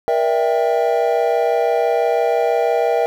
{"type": "chord", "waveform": "triangle", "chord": "E half-diminished seventh", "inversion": "second", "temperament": "just", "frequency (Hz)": [474.7, 593.3, 659.3, 791.1], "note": ["Bb4", "D5", "E5", "G5"], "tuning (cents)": [31, 18, 0, 16], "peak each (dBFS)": [-16, -22, -17, -19], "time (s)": [0.08, 3.06], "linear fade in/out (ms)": 0, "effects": ["8-bit"]}